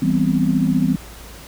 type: chord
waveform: sine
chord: C major seventh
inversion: first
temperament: equal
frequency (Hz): 164.81 / 196 / 246.9 / 261.6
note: E3 / G3 / B3 / C4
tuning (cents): 0 / 0 / 0 / 0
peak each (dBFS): -20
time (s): 0.02-0.96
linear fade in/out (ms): 5
effects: added 56 Hz sine -39 dBFS peak until 1.47 s + pink hiss -40 dBFS RMS until 1.47 s